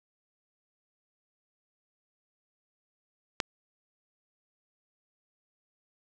click, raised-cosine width 0.2 ms, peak -9 dBFS, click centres 3.402 s, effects none

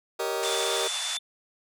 sawtooth chord, Eb dominant seventh, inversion first, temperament just, 388.9 / 466.7 / 560 / 622.3 Hz, G4 / Bb4 / Db5 / Eb5, -14 / +2 / +18 / 0 cents, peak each -28 / -27 / -33 / -29 dBFS, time 0.19-0.88 s, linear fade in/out 10 ms
white band-pass noise, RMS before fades -33 dBFS, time 0.43-1.17 s, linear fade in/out 0 ms, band 630 to 9400 Hz, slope 48 dB/octave
triangle tone with vibrato, 3510 Hz, A7, 5 cents flat, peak -30 dBFS, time 0.44-1.19 s, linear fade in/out 10 ms, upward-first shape triangle, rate 8.4 Hz, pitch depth 11 cents each way
effects none

